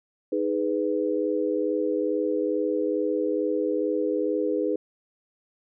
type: chord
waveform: sine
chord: G# minor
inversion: second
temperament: equal with one note detuned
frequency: 311.1 / 415.3 / 497.6 Hz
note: D#4 / G#4 / B4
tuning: 0 / 0 / +13 cents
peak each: -27 dBFS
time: 0.32-4.76 s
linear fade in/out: 5 ms
effects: none